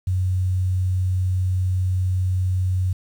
sine tone, 92.5 Hz, F#2, in tune, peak -18 dBFS, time 0.07-2.93 s, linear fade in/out 5 ms, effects 8-bit

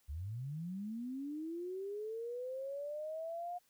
sine linear sweep, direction up, 65.41 to 717 Hz, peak -39 dBFS, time 0.08-3.59 s, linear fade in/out 20 ms, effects white hiss -73 dBFS RMS until 3.69 s

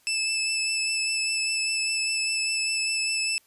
20% pulse tone with vibrato, 2629 Hz, E7, 5 cents flat, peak -19 dBFS, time 0.07-3.38 s, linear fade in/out 0 ms, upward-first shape sine, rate 5 Hz, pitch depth 13 cents each way, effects white hiss -62 dBFS RMS until 3.46 s + resampled to 32000 Hz

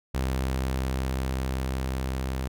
sawtooth tone with level ramp, 65.41 Hz, C2, in tune, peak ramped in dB -21 to -24 dBFS, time 0.14-2.48 s, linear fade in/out 10 ms, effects none

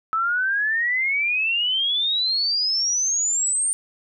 sine exponential sweep, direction up, 1295 to 8960 Hz, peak -19 dBFS, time 0.13-3.73 s, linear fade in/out 0 ms, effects none

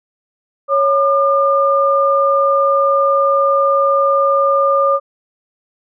sine tone pair together, 554 / 1204.1 Hz, C#5 / D6, -1 / +43 cents, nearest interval octave + minor second, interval 1344 cents, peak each -13 dBFS, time 0.68-5 s, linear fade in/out 50 ms, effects none

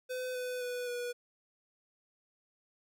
square tone with pitch steps, 507 / 500 / 493.1 / 486.3 Hz, B4 / B4 / B4 / B4, +45 / +21 / -3 / -27 cents, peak -36 dBFS, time 0.09-1.13 s, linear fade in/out 20 ms, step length 260 ms, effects none

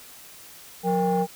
sine tone cluster, 180.9 / 465.8 / 800 Hz, F#3 / A#4 / G5, -39 / -1 / +35 cents, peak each -23 dBFS, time 0.83-1.27 s, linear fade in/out 50 ms, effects tanh soft clip ceiling -15 dBFS + white hiss -46 dBFS RMS until 1.35 s

